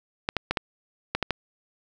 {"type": "clicks", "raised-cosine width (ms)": 0.3, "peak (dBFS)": -8, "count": 7, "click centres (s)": [0.289, 0.367, 0.51, 0.572, 1.15, 1.227, 1.307], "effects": []}